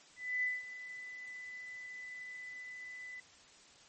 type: tone with ADSR envelope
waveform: sine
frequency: 1998 Hz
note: B6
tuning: 20 cents sharp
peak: -30 dBFS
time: 0.16-3.2 s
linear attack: 270 ms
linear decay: 190 ms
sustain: -14 dB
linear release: 3 ms
effects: white hiss -60 dBFS RMS until 3.88 s + MP3 32 kbps